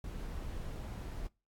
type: noise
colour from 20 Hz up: brown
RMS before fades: -41 dBFS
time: 0.04-1.27 s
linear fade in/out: 2 ms
effects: noise-tail reverb RT60 0.3 s tail -24 dB re dry + AAC 64 kbps